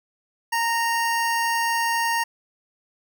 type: tone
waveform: 25% pulse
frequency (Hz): 926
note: A#5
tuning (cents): -12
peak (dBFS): -17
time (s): 0.52-2.24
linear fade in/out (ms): 10
effects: none